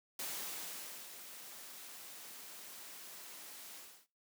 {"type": "noise with ADSR envelope", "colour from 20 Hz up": "white", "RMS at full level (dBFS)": -41, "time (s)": [0.19, 4.07], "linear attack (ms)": 3, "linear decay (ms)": 880, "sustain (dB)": -10, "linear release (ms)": 310, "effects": ["noise-tail reverb RT60 0.3 s tail -20 dB re dry", "high-pass 200 Hz 12 dB/octave"]}